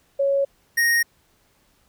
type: tone pair in turn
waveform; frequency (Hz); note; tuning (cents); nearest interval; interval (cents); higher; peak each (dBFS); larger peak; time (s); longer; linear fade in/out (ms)
sine / square; 554.4 / 1864.8; C#5 / A#6; 0 / 0; octave + major sixth; 2100; second; -17; neither; 0.19-0.45 / 0.77-1.03; neither; 10
effects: pink hiss -62 dBFS RMS until 1.88 s